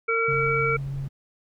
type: harmonic tone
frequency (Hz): 456.3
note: A#4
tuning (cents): -37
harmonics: 1 / 3 / 5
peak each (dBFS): -25 / -25 / -25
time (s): 0.08-0.77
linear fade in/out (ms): 10
type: tone with pitch glide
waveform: sine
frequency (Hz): 138.59 to 137.32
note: C#3 to C#3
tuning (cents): 0 to -16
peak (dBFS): -28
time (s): 0.28-1.08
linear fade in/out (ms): 5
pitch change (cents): -16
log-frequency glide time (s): 0.45-0.91
type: noise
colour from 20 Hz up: brown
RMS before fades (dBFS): -41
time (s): 0.29-1.09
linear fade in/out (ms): 20
effects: none